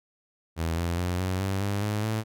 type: tone with pitch steps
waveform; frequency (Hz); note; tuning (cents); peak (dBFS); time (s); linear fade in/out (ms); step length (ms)
sawtooth; 82.2 / 85.64 / 89.23 / 92.96 / 96.85 / 100.91 / 105.13 / 109.53; E2 / F2 / F2 / F#2 / G2 / G#2 / G#2 / A2; -4 / -33 / +38 / +9 / -20 / -49 / +22 / -7; -22; 0.56-2.24; 50; 210
effects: none